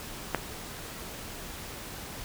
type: clicks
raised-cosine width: 0.5 ms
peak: -10 / -26 dBFS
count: 2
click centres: 0.347 / 0.36 s
effects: pink hiss -41 dBFS RMS until 2.24 s